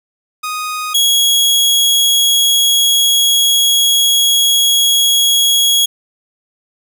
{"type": "tone pair in turn", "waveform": "sawtooth", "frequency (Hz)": [1244.5, 3322], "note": ["D#6", "G#7"], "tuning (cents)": [0, 0], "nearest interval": "octave + perfect fourth", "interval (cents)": 1700, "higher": "second", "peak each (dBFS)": [-15, -6], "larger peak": "second", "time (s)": [[0.43, 0.94], [0.94, 5.86]], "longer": "second", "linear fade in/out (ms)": 10, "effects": []}